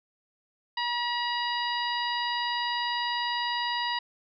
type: harmonic tone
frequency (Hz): 960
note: B5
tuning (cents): -49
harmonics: 1 / 2 / 3 / 4 / 5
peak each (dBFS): -30 / -33 / -35 / -36 / -37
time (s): 0.77-3.99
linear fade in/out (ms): 5
effects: none